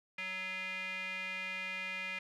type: tone with band-pass filter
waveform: square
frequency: 187.1 Hz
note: F#3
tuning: 20 cents sharp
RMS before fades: -40 dBFS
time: 0.18-2.19 s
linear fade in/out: 5 ms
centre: 2300 Hz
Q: 7.1
effects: none